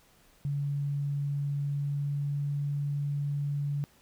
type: tone with pitch glide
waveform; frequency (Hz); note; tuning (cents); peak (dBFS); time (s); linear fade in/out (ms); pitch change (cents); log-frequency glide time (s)
sine; 142.5 to 143.49; C#3 to D3; +48 to -40; -28; 0.45-3.84; 0; +12; 1.57-2.66
effects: pink hiss -62 dBFS RMS until 4.01 s